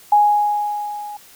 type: tone with level ramp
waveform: sine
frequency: 830.6 Hz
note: G#5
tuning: in tune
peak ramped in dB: -8 to -29 dBFS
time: 0.12-1.17 s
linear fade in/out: 5 ms
effects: white hiss -46 dBFS RMS until 1.35 s